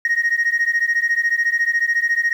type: beating tone pair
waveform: sine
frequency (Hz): 1864.7 / 1878.7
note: A#6 / A#6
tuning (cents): 0 / +13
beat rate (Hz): 14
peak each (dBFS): -17 / -17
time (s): 0.05-2.33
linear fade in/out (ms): 2
effects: tanh soft clip ceiling -12 dBFS + 8-bit